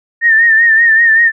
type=tone with vibrato; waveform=sine; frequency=1819 Hz; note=A#6; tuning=43 cents flat; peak=-5 dBFS; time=0.21-1.32 s; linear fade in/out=50 ms; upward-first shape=sine; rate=5.2 Hz; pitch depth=56 cents each way; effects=none